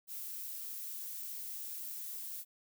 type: noise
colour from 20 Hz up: violet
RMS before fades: -43 dBFS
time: 0.07-2.45 s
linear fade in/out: 50 ms
effects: none